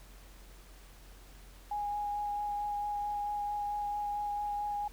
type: tone with vibrato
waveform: sine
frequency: 825 Hz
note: G#5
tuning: 12 cents flat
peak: -32 dBFS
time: 1.71-4.88 s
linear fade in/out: 5 ms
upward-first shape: sine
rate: 4.5 Hz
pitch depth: 11 cents each way
effects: added 45 Hz sine -52 dBFS peak until 4.92 s + pink hiss -58 dBFS RMS until 4.92 s